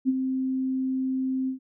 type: tone with ADSR envelope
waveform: sine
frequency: 261.6 Hz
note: C4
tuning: in tune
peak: -17 dBFS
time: 0.05-1.59 s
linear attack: 37 ms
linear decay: 33 ms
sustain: -7 dB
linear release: 110 ms
effects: none

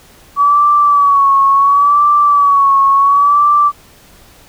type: tone with vibrato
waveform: sine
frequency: 1135 Hz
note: C#6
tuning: 41 cents sharp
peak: -6 dBFS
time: 0.36-3.72 s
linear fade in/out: 50 ms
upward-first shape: sine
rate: 0.71 Hz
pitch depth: 58 cents each way
effects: pink hiss -43 dBFS RMS until 4.48 s

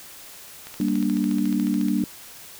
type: click train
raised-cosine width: 0.2 ms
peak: -21 dBFS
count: 18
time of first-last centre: 0.67-1.884 s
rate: 14 Hz
type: chord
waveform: sine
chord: G minor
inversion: none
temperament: equal with one note detuned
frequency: 196 / 234.7 / 293.7 Hz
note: G3 / Bb3 / D4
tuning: 0 / +12 / 0 cents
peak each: -24 dBFS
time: 0.8-2.04 s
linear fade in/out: 2 ms
effects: white hiss -43 dBFS RMS until 2.59 s

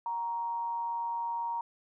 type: tone with amplitude modulation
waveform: sine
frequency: 936 Hz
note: A#5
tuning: 7 cents sharp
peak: -29 dBFS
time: 0.06-1.61 s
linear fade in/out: 2 ms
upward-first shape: sine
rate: 182 Hz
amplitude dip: 40%
effects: none

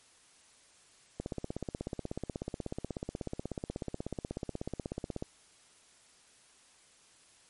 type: click train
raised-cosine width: 2 ms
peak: -22 dBFS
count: 67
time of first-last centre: 1.2-5.224 s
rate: 16.4 Hz
effects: white hiss -62 dBFS RMS until 7.49 s + MP3 48 kbps

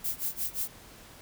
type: noise with tremolo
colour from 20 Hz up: violet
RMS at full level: -30 dBFS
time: 0.04-0.68 s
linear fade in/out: 5 ms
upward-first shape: sine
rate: 5.7 Hz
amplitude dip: 95%
effects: pink hiss -51 dBFS RMS until 1.21 s

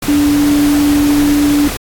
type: tone in noise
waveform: sine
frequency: 290.8 Hz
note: D4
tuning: 17 cents flat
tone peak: -8 dBFS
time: 0.08-1.68 s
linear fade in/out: 5 ms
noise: pink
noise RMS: -21 dBFS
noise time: 0.02-1.77 s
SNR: +10 dB
effects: AAC 64 kbps

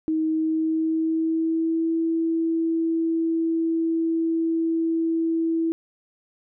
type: tone with pitch glide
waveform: sine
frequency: 316.1 to 328 Hz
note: D#4 to E4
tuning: +27 to -9 cents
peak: -20 dBFS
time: 0.08-5.72 s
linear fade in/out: 0 ms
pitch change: +64 cents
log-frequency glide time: 0.27-1.93 s
effects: none

